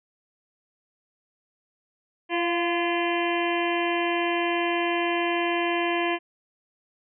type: harmonic tone with a mistuned harmonic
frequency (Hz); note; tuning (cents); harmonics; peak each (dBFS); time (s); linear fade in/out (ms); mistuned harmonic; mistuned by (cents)
342.6; F4; -33; 1 / 2 / 3 / 5 / 6 / 7 / 8 / 9; -26 / -29 / -31 / -33 / -34 / -34 / -35 / -36; 2.29-6.19; 50; 2; +27
effects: none